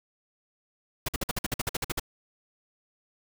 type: noise bursts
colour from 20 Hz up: pink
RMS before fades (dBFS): -29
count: 13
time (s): 1.06-1.997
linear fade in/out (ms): 5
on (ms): 25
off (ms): 51
effects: none